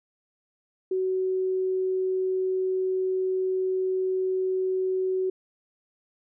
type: tone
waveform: sine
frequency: 374.6 Hz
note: F#4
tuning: 21 cents sharp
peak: -23 dBFS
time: 0.91-5.3 s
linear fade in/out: 5 ms
effects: none